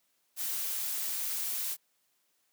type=noise; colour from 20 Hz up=blue; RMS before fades=-34 dBFS; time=0.36-1.77 s; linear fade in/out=50 ms; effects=white hiss -74 dBFS RMS until 2.52 s + high-pass 150 Hz 12 dB/octave